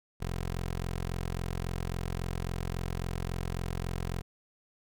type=tone; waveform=15% pulse; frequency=43.65 Hz; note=F1; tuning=in tune; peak=-26 dBFS; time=0.2-4.22 s; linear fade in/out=20 ms; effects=none